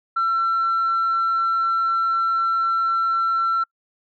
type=tone; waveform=sine; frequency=1348 Hz; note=E6; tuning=38 cents sharp; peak=-16 dBFS; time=0.16-3.64 s; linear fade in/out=10 ms; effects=noise-tail reverb RT60 0.1 s tail -26 dB re dry + tanh soft clip ceiling -15 dBFS